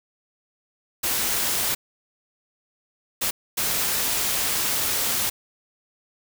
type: noise bursts at uneven times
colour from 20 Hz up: white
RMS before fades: -24 dBFS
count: 3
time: 1.03-1.75 / 3.21-3.31 / 3.57-5.3 s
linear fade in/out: 10 ms
effects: none